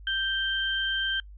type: tone pair together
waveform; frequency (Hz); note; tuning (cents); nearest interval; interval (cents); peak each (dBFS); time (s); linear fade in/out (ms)
sine; 1568 / 3136; G6 / G7; 0 / 0; octave; 1200; -28 / -28; 0.07-1.2; 2
effects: noise-tail reverb RT60 0.1 s tail -26 dB re dry + added 50 Hz sine -43 dBFS peak until 1.37 s